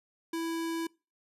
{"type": "tone", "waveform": "square", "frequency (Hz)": 330.2, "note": "E4", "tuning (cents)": 3, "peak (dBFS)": -32, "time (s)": [0.33, 0.87], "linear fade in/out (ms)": 5, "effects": ["noise-tail reverb RT60 0.3 s tail -24 dB re dry", "resampled to 32000 Hz"]}